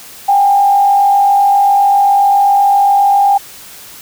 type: tone with frequency modulation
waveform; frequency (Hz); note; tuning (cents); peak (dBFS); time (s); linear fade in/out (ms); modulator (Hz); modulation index
sine; 801; G5; +37; -6; 0.28-3.38; 10; 47.5; 0.46
effects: white hiss -34 dBFS RMS until 4.01 s